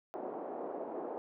white band-pass noise, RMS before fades -41 dBFS, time 0.14-1.18 s, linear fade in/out 0 ms, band 280 to 740 Hz, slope 24 dB/octave, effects none

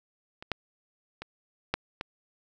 clicks, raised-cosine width 0.3 ms, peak -26 / -12 / -22 / -10 / -17 dBFS, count 5, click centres 0.425 / 0.517 / 1.22 / 1.74 / 2.011 s, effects none

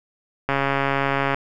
click train, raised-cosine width 0.5 ms, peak -6 dBFS, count 119, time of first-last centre 0.49-1.345 s, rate 138 Hz, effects none

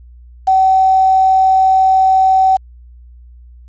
sine tone with quantisation, 761 Hz, F#5, 48 cents sharp, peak -7 dBFS, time 0.47-2.57 s, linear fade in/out 10 ms, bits 5, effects added 60 Hz sine -36 dBFS peak until 3.68 s + resampled to 16000 Hz

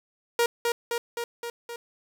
sawtooth tone with echo, 471.6 Hz, A#4, 20 cents sharp, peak -16 dBFS, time 0.39-0.46 s, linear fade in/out 2 ms, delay 260 ms, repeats 5, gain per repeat -3 dB, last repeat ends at 1.76 s, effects none

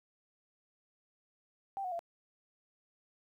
sine tone with pitch steps, 784 / 731.5 / 682.5 Hz, G5 / F#5 / F5, 0 / -20 / -40 cents, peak -35 dBFS, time 1.77-1.992 s, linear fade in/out 0 ms, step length 74 ms, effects 12-bit

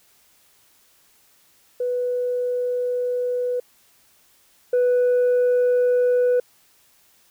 sine tone pair in turn, 493.9 / 493.9 Hz, B4 / B4, 0 / 0 cents, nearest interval unison, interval 0 cents, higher neither, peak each -20 / -13 dBFS, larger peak second, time 1.8-3.6 / 4.73-6.4 s, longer first, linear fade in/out 5 ms, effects tanh soft clip ceiling -14 dBFS + white hiss -58 dBFS RMS until 7.3 s

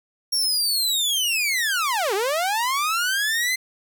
sawtooth linear two-way sweep, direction down then up, 5588 to 370 to 2076 Hz, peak -17 dBFS, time 0.32-3.56 s, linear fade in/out 10 ms, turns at 2.14 s, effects none

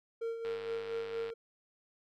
triangle tone with tremolo, 458.5 Hz, A#4, 29 cents flat, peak -31 dBFS, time 0.21-1.34 s, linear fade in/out 10 ms, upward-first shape sine, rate 4.3 Hz, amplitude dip 55%
click train, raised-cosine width 0.3 ms, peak -31 dBFS, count 87, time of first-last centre 0.45-1.301 s, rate 101 Hz
effects none

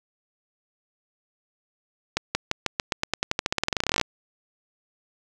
accelerating click train, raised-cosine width 0.2 ms, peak -5 dBFS, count 28, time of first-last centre 2.17-4.013 s, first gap 180 ms, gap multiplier 0.91, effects none

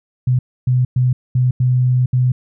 sine tone bursts at uneven times, 126.2 Hz, B2, 38 cents sharp, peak -11 dBFS, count 6, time 0.27-0.39 / 0.67-0.85 / 0.96-1.13 / 1.35-1.51 / 1.6-2.06 / 2.13-2.32 s, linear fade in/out 5 ms, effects none

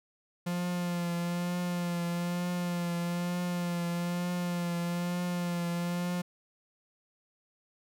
45% pulse tone with vibrato, 174.61 Hz, F3, in tune, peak -30 dBFS, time 0.46-6.22 s, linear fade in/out 10 ms, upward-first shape triangle, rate 1.1 Hz, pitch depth 30 cents each way, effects none

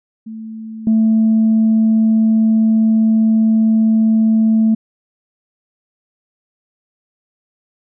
sine tone with level steps, 221.2 Hz, A3, 9 cents sharp, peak -26 / -8 dBFS, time 0.26-4.75 s, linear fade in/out 10 ms, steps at 0.87 s, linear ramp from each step 2 ms, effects tanh soft clip ceiling -6 dBFS

